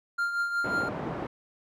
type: tone with tremolo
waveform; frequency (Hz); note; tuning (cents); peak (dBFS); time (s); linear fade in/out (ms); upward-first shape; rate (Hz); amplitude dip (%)
triangle; 1396.9; F6; 0; -22; 0.18-0.89; 10; triangle; 5.5; 60
type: band-pass noise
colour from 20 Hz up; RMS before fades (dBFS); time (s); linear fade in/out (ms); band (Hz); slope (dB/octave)
pink; -34; 0.64-1.27; 5; 160 to 1000; 12
effects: none